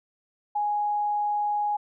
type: tone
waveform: sine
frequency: 830.6 Hz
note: G#5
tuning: in tune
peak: -23 dBFS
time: 0.55-1.77 s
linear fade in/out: 10 ms
effects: none